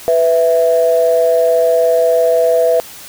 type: tone pair together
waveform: sine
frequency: 497.2 / 660 Hz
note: B4 / E5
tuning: +12 / +2 cents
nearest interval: perfect fourth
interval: 490 cents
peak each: -11 dBFS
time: 0.08-2.8 s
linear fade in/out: 0 ms
effects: tanh soft clip ceiling -1 dBFS + white hiss -34 dBFS RMS until 3.08 s